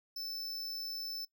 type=tone; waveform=square; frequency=5280 Hz; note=E8; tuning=2 cents sharp; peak=-39 dBFS; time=0.16-1.25 s; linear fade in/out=5 ms; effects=noise-tail reverb RT60 0.1 s tail -19 dB re dry